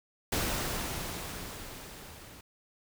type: noise with level ramp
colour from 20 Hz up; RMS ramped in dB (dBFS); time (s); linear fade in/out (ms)
pink; -30 to -51; 0.32-2.41; 5
effects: none